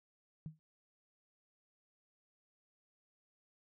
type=tone with exponential decay; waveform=sine; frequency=156.8 Hz; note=D#3; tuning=14 cents sharp; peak=-38 dBFS; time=0.46-0.59 s; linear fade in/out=0 ms; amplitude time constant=28 ms; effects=none